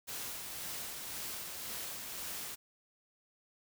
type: noise with tremolo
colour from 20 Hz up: white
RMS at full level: -41 dBFS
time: 0.07-2.56 s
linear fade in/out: 20 ms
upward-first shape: sine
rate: 1.9 Hz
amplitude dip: 30%
effects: none